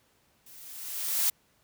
blue noise with level ramp, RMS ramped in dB -52 to -24 dBFS, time 0.46-1.3 s, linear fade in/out 5 ms, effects pink hiss -67 dBFS RMS until 1.63 s + high-pass 60 Hz 12 dB/octave

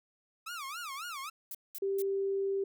sawtooth tone with vibrato, 1241 Hz, D#6, 5 cents flat, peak -35 dBFS, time 0.46-1.3 s, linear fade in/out 10 ms, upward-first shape sine, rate 3.7 Hz, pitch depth 260 cents each way
violet noise bursts, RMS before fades -41 dBFS, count 3, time 1.51-2.021 s, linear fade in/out 2 ms, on 37 ms, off 200 ms
sine tone, 392 Hz, G4, in tune, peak -29 dBFS, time 1.82-2.64 s, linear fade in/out 5 ms
effects none

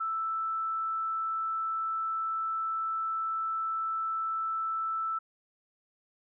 sine tone, 1321 Hz, E6, 3 cents sharp, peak -29 dBFS, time 0-5.19 s, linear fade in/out 10 ms, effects none

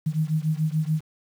sine beating tone pair, 153.3 / 160.2 Hz, D#3 / E3, -25 / -49 cents, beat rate 6.9 Hz, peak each -24 / -25 dBFS, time 0.06-1.01 s, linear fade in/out 10 ms, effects 8-bit

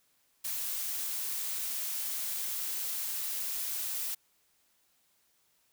blue noise, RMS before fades -35 dBFS, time 0.44-4.15 s, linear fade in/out 10 ms, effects white hiss -71 dBFS RMS until 5.72 s

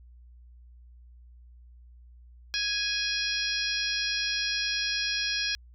harmonic tone with a mistuned harmonic, 830.6 Hz, G#5, in tune, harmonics 2 / 3 / 4 / 5 / 6 / 7, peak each -34 / -34 / -34 / -34 / -34 / -34 dBFS, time 2.54-5.55 s, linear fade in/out 0 ms, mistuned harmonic 7, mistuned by -74 cents, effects added 60 Hz sine -49 dBFS peak until 5.74 s

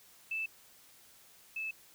sine tone pair in turn, 2637 / 2616 Hz, E7 / E7, 0 / -14 cents, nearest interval unison, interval 14 cents, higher first, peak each -33 / -35 dBFS, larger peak first, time 0.31-0.46 / 1.56-1.71 s, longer neither, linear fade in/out 5 ms, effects white hiss -60 dBFS RMS until 1.94 s

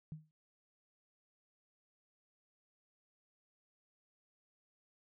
sine tone with exponential decay, 155.56 Hz, D#3, in tune, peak -39 dBFS, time 0.12-0.31 s, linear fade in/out 0 ms, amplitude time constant 40 ms, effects none

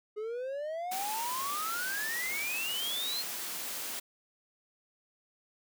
triangle exponential sweep, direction up, 415.7 to 4280 Hz, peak -32 dBFS, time 0.16-3.23 s, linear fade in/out 20 ms
white noise, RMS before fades -38 dBFS, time 0.91-4 s, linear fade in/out 10 ms
effects high-pass 200 Hz 12 dB/octave

